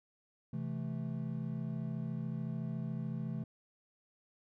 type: chord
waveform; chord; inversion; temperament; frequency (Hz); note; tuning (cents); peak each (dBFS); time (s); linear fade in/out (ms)
triangle; A minor; first; equal with one note detuned; 130.81 / 164.81 / 218.4; C3 / E3 / A3; 0 / 0 / -13; -38 / -38 / -39; 0.53-3.44; 5
effects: none